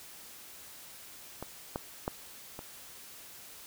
clicks, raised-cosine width 1 ms, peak -24 / -19 / -17 / -27 dBFS, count 4, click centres 1.426 / 1.759 / 2.079 / 2.591 s, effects white hiss -50 dBFS RMS until 3.66 s

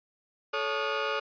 30% pulse tone cluster, 434.6 / 560 / 1227 / 1437 Hz, A4 / C#5 / D#6 / F6, -21 / +18 / -25 / +49 cents, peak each -31 dBFS, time 0.53-1.2 s, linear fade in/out 10 ms, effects resampled to 11025 Hz

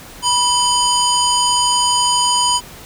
harmonic tone with a mistuned harmonic, 976 Hz, B5, 21 cents flat, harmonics 1 / 3 / 5 / 7 / 9, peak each -16 / -19 / -20 / -21 / -22 dBFS, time 0.22-2.61 s, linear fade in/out 50 ms, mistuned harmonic 3, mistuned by +69 cents, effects pink hiss -37 dBFS RMS until 2.85 s

